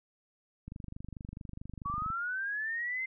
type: click train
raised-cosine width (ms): 5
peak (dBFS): -30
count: 36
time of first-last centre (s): 0.68-2.103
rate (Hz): 24.6
type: linear sweep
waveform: sine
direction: up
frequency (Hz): 1117 to 2093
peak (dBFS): -32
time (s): 1.85-3.06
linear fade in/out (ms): 10
effects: none